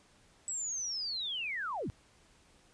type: linear sweep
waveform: sine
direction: down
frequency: 7902 to 65.41 Hz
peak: -34 dBFS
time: 0.48-1.9 s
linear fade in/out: 0 ms
effects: pink hiss -64 dBFS RMS until 2.73 s + resampled to 22050 Hz

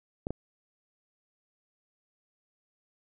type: clicks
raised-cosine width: 2 ms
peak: -19 dBFS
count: 2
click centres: 0.269 / 0.306 s
effects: none

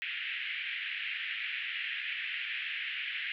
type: band-pass noise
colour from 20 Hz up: white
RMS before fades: -37 dBFS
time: 0.02-3.32 s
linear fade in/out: 0 ms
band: 1700 to 3000 Hz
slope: 48 dB/octave
effects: none

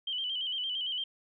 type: tone with vibrato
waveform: sine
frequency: 3070 Hz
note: G7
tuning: 37 cents flat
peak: -31 dBFS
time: 0.07-1.04 s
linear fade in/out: 5 ms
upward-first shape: square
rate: 8.8 Hz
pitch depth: 54 cents each way
effects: none

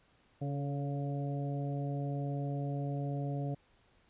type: harmonic tone with a mistuned harmonic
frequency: 141 Hz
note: C#3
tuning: 30 cents sharp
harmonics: 1 / 2 / 3 / 4 / 5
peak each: -34 / -41 / -46 / -45 / -46 dBFS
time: 0.41-3.55 s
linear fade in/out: 10 ms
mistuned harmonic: 3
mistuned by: +33 cents
effects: pink hiss -68 dBFS RMS until 4.09 s + resampled to 8000 Hz

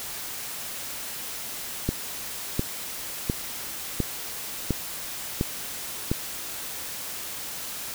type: click train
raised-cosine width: 3 ms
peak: -10 dBFS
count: 7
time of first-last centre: 1.89-6.115 s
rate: 1.42 Hz
effects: white hiss -35 dBFS RMS until 7.94 s

